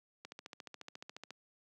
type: click train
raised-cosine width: 0.2 ms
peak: -29 dBFS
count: 16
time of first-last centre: 0.25-1.306 s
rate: 14.2 Hz
effects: high-pass 200 Hz 12 dB/octave